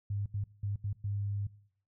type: tone bursts at uneven times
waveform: sine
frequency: 101.2 Hz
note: G#2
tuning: 44 cents flat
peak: -31 dBFS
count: 5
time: 0.1-0.26 / 0.34-0.44 / 0.63-0.76 / 0.84-0.93 / 1.04-1.47 s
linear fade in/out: 5 ms
effects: noise-tail reverb RT60 0.6 s tail -20 dB re dry